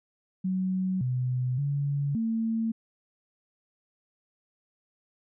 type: tone with pitch steps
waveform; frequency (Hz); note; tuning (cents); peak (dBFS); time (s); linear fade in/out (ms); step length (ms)
sine; 186.8 / 126.3 / 142 / 225.2; F#3 / B2 / C#3 / A3; +17 / +39 / +42 / +40; -25; 0.44-2.72; 10; 570
effects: none